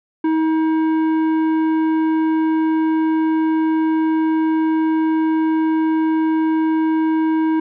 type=tone with tanh clipping; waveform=sine; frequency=318.1 Hz; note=D#4; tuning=38 cents sharp; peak=-16 dBFS; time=0.24-7.6 s; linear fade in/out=5 ms; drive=11 dB; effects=none

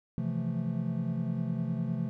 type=chord; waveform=triangle; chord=F major seventh; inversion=second; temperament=equal; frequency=130.81 / 164.81 / 174.61 / 220 Hz; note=C3 / E3 / F3 / A3; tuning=0 / 0 / 0 / 0 cents; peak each=-33 dBFS; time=0.18-2.09 s; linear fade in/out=0 ms; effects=none

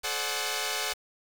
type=chord; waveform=5% pulse; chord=D dominant seventh; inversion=second; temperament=equal with one note detuned; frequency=429.2 / 523.3 / 587.3 / 740 Hz; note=A4 / C5 / D5 / F#5; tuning=-43 / 0 / 0 / 0 cents; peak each=-23 / -25 / -25 / -22 dBFS; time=0.03-0.94 s; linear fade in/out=20 ms; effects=7-bit

